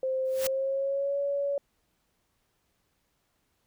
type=tone with pitch glide; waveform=sine; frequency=523.3 to 564.1 Hz; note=C5 to C#5; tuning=0 to +30 cents; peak=-26 dBFS; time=0.03-1.58 s; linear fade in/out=2 ms; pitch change=+130 cents; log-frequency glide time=0.32-1.18 s
type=noise with exponential growth; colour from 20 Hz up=white; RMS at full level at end=-29 dBFS; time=0.25-0.47 s; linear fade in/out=2 ms; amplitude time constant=47 ms
effects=pink hiss -74 dBFS RMS until 3.66 s